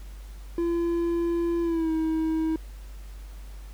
triangle tone with pitch glide, 340.2 to 319.3 Hz, F4 to D#4, -45 to +45 cents, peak -21 dBFS, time 0.58-2.56 s, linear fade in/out 2 ms, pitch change -110 cents, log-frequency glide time 1.62-1.91 s, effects added 49 Hz sine -38 dBFS peak until 3.73 s + pink hiss -54 dBFS RMS until 3.73 s

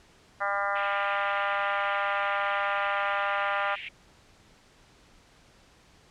harmonic tone, 200 Hz, G3, 35 cents sharp, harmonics 3 / 4 / 5 / 6 / 7 / 8 / 9 / 10, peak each -34 / -32 / -36 / -32 / -32 / -38 / -37 / -39 dBFS, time 0.4-3.76 s, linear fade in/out 20 ms
white band-pass noise, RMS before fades -39 dBFS, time 0.75-3.89 s, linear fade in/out 10 ms, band 2000 to 2900 Hz, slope 48 dB/octave
effects pink hiss -58 dBFS RMS until 6.1 s + low-pass 7000 Hz 12 dB/octave

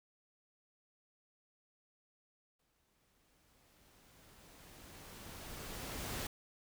pink noise with exponential growth, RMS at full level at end -40 dBFS, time 2.59-6.27 s, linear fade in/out 5 ms, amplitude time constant 800 ms, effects none

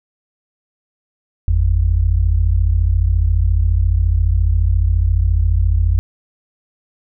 sine tone pair together, 50.48 / 84.9 Hz, G#1 / F2, -48 / -48 cents, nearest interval major sixth, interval 900 cents, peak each -14 dBFS, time 1.48-5.99 s, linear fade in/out 0 ms, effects none

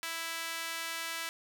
sawtooth tone with high-pass filter, 330 Hz, E4, 2 cents sharp, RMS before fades -38 dBFS, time 0.03-1.29 s, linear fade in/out 0 ms, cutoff 1700 Hz, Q 0.99, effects none

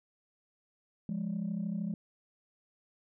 sine tone pair together, 174.65 / 207.7 Hz, F3 / G#3, 0 / 0 cents, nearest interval minor third, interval 300 cents, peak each -34 / -33 dBFS, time 1.09-1.94 s, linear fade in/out 2 ms, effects tanh soft clip ceiling -28 dBFS

